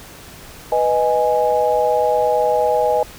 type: chord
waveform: sine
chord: G# minor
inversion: first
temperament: equal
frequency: 493.9 / 622.3 / 830.6 Hz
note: B4 / D#5 / G#5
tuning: 0 / 0 / 0 cents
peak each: -18 dBFS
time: 0.72-3.03 s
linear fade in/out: 2 ms
effects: pink hiss -39 dBFS RMS until 3.18 s

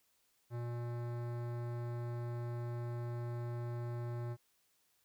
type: tone with hard clipping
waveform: sine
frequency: 119.5 Hz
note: A#2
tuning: 43 cents sharp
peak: -40 dBFS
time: 0.5-4.37 s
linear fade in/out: 50 ms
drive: 18 dB
effects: white hiss -75 dBFS RMS until 5.04 s

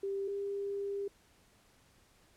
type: tone pair in turn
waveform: sine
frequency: 393.8 / 399.8 Hz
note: G4 / G4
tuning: +8 / +34 cents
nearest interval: unison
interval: 26 cents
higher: second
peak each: -33 / -34 dBFS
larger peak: first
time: 0.03-0.28 / 0.28-1.08 s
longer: second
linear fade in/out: 5 ms
effects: pink hiss -66 dBFS RMS until 2.36 s + low-pass 12000 Hz 12 dB/octave

